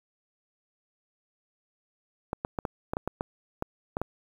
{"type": "clicks", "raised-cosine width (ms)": 1, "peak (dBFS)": -15, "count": 11, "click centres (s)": [2.331, 2.449, 2.588, 2.652, 2.935, 2.969, 3.076, 3.209, 3.624, 3.969, 4.016], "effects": ["8-bit"]}